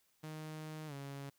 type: tone with pitch glide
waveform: sawtooth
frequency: 155.56 to 139.39 Hz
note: D#3 to C#3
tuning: 0 to +10 cents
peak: -40 dBFS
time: 0.23-1.3 s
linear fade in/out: 10 ms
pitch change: -190 cents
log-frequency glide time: 0.87-0.93 s
effects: white hiss -75 dBFS RMS until 1.38 s